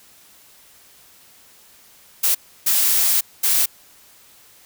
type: noise bursts at uneven times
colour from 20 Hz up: blue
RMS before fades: -17 dBFS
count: 3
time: 2.23-2.35 / 2.66-3.21 / 3.43-3.66 s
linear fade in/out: 10 ms
effects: white hiss -50 dBFS RMS until 4.65 s